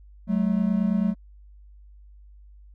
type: tone pair together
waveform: triangle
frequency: 187.5 / 216.7 Hz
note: F#3 / A3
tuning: +23 / -26 cents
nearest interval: minor third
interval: 251 cents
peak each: -21 dBFS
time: 0.27-1.15 s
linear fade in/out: 50 ms
effects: added 50 Hz sine -46 dBFS peak until 2.74 s